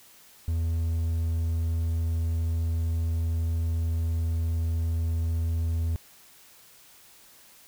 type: tone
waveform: triangle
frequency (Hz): 82.41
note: E2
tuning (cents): 0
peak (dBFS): -22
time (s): 0.48-5.96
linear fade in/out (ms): 0
effects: white hiss -54 dBFS RMS until 7.67 s